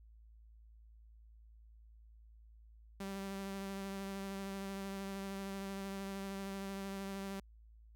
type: tone with vibrato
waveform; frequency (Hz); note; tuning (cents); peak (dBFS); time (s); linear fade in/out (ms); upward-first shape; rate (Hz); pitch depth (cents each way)
sawtooth; 195.5; G3; -4; -37; 3-7.4; 5; triangle; 13; 19
effects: added 55 Hz sine -57 dBFS peak until 7.95 s